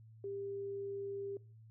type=tone; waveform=sine; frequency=397.4 Hz; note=G4; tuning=24 cents sharp; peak=-39 dBFS; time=0.24-1.37 s; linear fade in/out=2 ms; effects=noise-tail reverb RT60 0.4 s tail -23 dB re dry + added 111 Hz sine -55 dBFS peak until 1.7 s